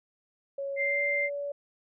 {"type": "tone with pitch glide", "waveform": "sine", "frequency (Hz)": [554.4, 571.3], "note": ["C#5", "D5"], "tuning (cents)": [0, -48], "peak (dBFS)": -31, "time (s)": [0.58, 1.52], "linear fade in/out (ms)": 5, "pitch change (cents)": 52, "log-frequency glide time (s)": [0.76, 1.02]}
{"type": "tone", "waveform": "sine", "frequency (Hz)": 2093, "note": "C7", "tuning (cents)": 0, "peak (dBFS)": -26, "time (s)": [0.76, 1.3], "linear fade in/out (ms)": 50}
{"effects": []}